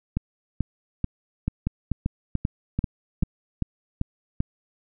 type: two click trains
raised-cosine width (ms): 5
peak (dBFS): -11 / -11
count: 8 / 8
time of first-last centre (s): 0.17-3.227 / 1.67-4.404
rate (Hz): 2.29 / 2.56
effects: none